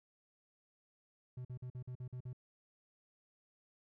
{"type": "tone bursts", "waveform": "triangle", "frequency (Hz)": 125.6, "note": "B2", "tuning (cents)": 30, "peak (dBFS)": -40, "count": 8, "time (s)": [1.37, 2.331], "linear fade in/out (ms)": 5, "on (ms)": 79, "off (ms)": 47, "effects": []}